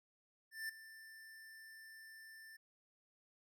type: tone with ADSR envelope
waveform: square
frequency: 1777 Hz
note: A6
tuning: 17 cents sharp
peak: -40 dBFS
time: 0.51-2.57 s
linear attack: 180 ms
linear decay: 8 ms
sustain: -15 dB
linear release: 10 ms
effects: none